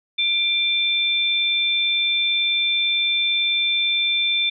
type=tone pair together; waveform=sine; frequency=2370 / 3551 Hz; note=D7 / A7; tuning=+15 / +15 cents; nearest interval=perfect fifth; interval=700 cents; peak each=-22 / -19 dBFS; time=0.18-4.5 s; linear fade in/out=10 ms; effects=none